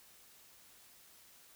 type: silence
effects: white hiss -61 dBFS RMS until 1.55 s